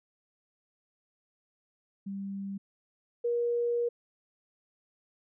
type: tone pair in turn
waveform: sine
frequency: 196.9 / 475.7 Hz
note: G3 / A#4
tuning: +8 / +35 cents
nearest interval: octave + minor third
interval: 1527 cents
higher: second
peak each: -34 / -26 dBFS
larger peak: second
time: 2.06-2.58 / 3.24-3.89 s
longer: second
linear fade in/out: 10 ms
effects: none